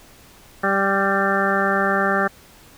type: harmonic tone with a mistuned harmonic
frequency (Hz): 196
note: G3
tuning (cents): 0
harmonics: 1 / 2 / 3 / 4 / 6 / 7 / 8 / 9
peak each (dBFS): -25 / -25 / -25 / -25 / -25 / -25 / -25 / -25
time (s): 0.63-2.28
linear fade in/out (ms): 10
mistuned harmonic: 9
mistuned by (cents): +21
effects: pink hiss -48 dBFS RMS until 2.77 s